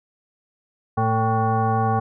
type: tone with frequency modulation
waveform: sine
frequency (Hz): 447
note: A4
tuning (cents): +27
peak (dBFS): -17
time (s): 0.97-2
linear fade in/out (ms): 10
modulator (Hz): 335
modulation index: 1.9
effects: none